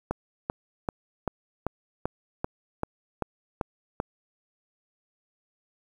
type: click train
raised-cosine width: 1 ms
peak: -13 dBFS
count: 11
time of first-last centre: 0.11-4.001 s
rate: 2.57 Hz
effects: 8-bit